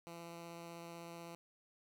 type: tone with vibrato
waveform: 10% pulse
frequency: 169.2 Hz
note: E3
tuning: 45 cents sharp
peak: -40 dBFS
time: 0.07-1.35 s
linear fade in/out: 0 ms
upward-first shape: triangle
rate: 16 Hz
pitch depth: 10 cents each way
effects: 12-bit